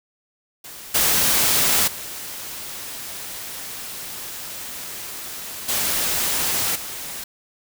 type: noise with level steps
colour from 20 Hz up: white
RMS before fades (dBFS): -38 / -18 / -33 / -22 / -32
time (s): 0.64-7.24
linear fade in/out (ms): 5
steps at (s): 0.94 / 1.87 / 5.68 / 6.75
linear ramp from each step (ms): 10
effects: none